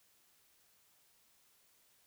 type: silence
effects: white hiss -70 dBFS RMS until 2.06 s